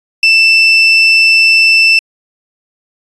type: tone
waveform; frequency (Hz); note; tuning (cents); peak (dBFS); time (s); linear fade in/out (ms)
35% pulse; 2661; E7; +16; -3; 0.23-1.99; 2
effects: resampled to 22050 Hz